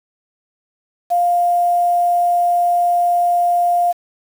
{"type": "tone with quantisation", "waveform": "sine", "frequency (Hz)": 701, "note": "F5", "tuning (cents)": 6, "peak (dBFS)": -12, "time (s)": [1.1, 3.93], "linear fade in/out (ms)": 20, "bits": 6, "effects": []}